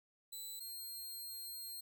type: tone pair in turn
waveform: 10% pulse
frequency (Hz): 4000 / 4201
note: B7 / C8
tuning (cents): +21 / +6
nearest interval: minor second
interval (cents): 85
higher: second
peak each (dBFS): -37 / -38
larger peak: first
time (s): 0.32-0.6 / 0.6-1.81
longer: second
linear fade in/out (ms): 10
effects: 13-bit